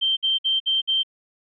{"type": "tone bursts", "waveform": "sine", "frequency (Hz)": 3136, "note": "G7", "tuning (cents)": 0, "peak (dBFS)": -18, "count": 5, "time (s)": [0.01, 1.034], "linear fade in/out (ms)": 20, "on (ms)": 160, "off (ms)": 56, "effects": []}